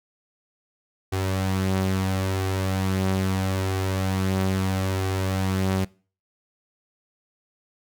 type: tone pair together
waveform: sawtooth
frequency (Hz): 94.92 / 190.6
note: F#2 / G3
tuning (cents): +45 / -48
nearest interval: octave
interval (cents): 1207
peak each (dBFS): -19 / -26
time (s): 1.12-5.85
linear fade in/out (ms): 10
effects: noise-tail reverb RT60 0.4 s tail -23 dB re dry